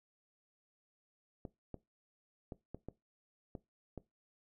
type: clicks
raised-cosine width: 2 ms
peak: -30 dBFS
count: 7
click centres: 1.452 / 1.743 / 2.522 / 2.746 / 2.886 / 3.552 / 3.977 s
effects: noise-tail reverb RT60 0.2 s tail -19 dB re dry